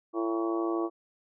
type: harmonic tone with a mistuned harmonic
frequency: 112.6 Hz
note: A2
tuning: 40 cents sharp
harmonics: 3 / 4 / 5 / 6 / 7 / 8 / 9 / 10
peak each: -28 / -37 / -41 / -38 / -43 / -46 / -46 / -37 dBFS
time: 0.13-0.9 s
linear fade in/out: 50 ms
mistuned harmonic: 9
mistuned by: -58 cents
effects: none